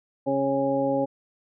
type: harmonic tone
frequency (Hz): 137.3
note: C#3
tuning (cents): -16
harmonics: 1 / 2 / 3 / 4 / 6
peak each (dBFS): -36 / -26 / -33 / -24 / -30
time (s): 0.26-1.06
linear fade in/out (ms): 20
effects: none